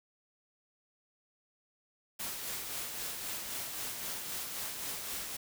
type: noise with tremolo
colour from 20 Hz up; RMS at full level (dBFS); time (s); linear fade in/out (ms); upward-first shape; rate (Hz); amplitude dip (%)
white; -38; 2.19-5.37; 10; sine; 3.8; 35
effects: none